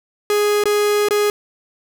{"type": "tone with dropouts", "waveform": "45% pulse", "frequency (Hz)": 415.3, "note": "G#4", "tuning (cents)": 0, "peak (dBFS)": -14, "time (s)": [0.3, 1.3], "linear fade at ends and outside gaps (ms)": 1, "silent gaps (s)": [[0.638, 0.656], [1.086, 1.108]], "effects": []}